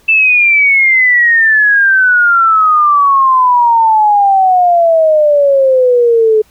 sine exponential sweep, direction down, 2660 to 427.1 Hz, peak -5 dBFS, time 0.08-6.42 s, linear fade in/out 10 ms, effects pink hiss -49 dBFS RMS until 6.5 s

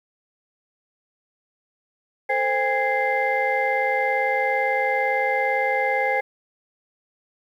sine tone cluster, 444.2 / 522 / 809 / 1666 / 2082 Hz, A4 / C5 / G#5 / G#6 / C7, +16 / -4 / -46 / +5 / -9 cents, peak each -31 / -24 / -23 / -29 / -24 dBFS, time 2.29-6.21 s, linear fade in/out 10 ms, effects tanh soft clip ceiling -10 dBFS + 9-bit

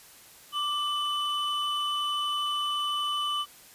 triangle tone pair together, 1174.7 / 2996 Hz, D6 / F#7, 0 / +21 cents, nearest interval octave + major third, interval 1621 cents, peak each -28 dBFS, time 0.52-3.46 s, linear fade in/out 50 ms, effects white hiss -52 dBFS RMS until 3.74 s + resampled to 32000 Hz

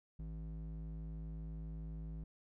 square tone with band-pass filter, 53.8 Hz, A1, 38 cents flat, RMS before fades -45 dBFS, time 0.19-2.24 s, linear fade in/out 5 ms, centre 110 Hz, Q 9.1, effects none

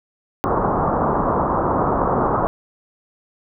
white low-pass noise, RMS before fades -19 dBFS, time 0.44-2.47 s, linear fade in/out 0 ms, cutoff 1200 Hz, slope 48 dB/octave, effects none

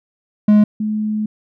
triangle / sine tone pair in turn, 210 / 213.8 Hz, G#3 / A3, +19 / -49 cents, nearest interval unison, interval 32 cents, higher second, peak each -5 / -17 dBFS, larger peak first, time 0.48-0.64 / 0.8-1.26 s, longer second, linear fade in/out 5 ms, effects none

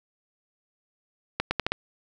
accelerating click train, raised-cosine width 0.3 ms, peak -8 dBFS, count 5, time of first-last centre 1.4-1.72 s, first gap 110 ms, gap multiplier 0.79, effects none

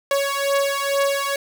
sawtooth beating tone pair, 556 / 558.2 Hz, C#5 / C#5, +5 / +12 cents, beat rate 2.2 Hz, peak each -18 dBFS, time 0.11-1.36 s, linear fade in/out 2 ms, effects none

